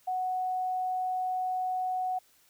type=tone; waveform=sine; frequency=740 Hz; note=F#5; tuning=in tune; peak=-28 dBFS; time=0.07-2.19 s; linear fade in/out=10 ms; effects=white hiss -64 dBFS RMS until 2.49 s